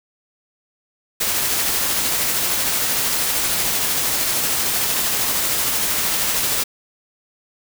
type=noise with tremolo; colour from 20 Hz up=white; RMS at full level=-19 dBFS; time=1.2-6.64 s; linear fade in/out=10 ms; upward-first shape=triangle; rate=13 Hz; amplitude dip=25%; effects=none